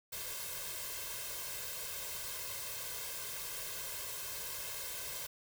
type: noise with comb filter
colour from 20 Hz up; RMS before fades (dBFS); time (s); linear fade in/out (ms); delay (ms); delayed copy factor
white; -42; 0.12-5.27; 10; 1.9; +1
effects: none